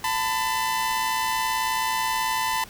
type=tone pair together; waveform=sawtooth; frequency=888 / 1006.4 Hz; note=A5 / B5; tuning=+16 / +32 cents; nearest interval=major second; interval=216 cents; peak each=-22 dBFS; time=0.04-2.64 s; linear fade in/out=2 ms; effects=pink hiss -45 dBFS RMS until 2.69 s